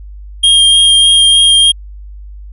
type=tone with vibrato; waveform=square; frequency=3224 Hz; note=G7; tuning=48 cents sharp; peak=-5 dBFS; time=0.43-1.72 s; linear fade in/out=10 ms; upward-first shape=sine; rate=3.3 Hz; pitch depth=10 cents each way; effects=added 50 Hz sine -27 dBFS peak until 2.52 s + resampled to 32000 Hz